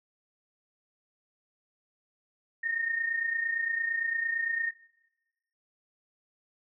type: tone pair together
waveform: sine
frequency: 1835.2 / 1864 Hz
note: A#6 / A#6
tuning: -28 / -1 cents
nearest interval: unison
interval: 27 cents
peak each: -29 / -35 dBFS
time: 2.63-4.71 s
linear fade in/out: 10 ms
effects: noise-tail reverb RT60 1.0 s tail -19 dB re dry